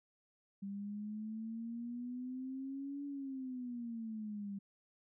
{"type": "exponential two-way sweep", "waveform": "sine", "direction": "up then down", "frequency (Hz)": [196.6, 285.4, 196.6], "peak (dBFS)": -40, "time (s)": [0.62, 4.59], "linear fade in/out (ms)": 10, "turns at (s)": 3.05, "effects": []}